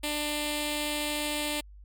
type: tone with notch filter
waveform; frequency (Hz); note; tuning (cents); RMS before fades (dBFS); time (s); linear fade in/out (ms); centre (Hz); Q
5% pulse; 297.7; D4; +24; -31; 0.03-1.61; 10; 1400; 0.85
effects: added 50 Hz sine -46 dBFS peak until 1.84 s + MP3 96 kbps